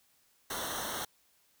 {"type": "noise with comb filter", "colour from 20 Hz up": "pink", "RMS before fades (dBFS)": -37, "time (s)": [0.5, 1.05], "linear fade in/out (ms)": 5, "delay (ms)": 0.41, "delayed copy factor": -0.85, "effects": ["white hiss -69 dBFS RMS until 1.6 s"]}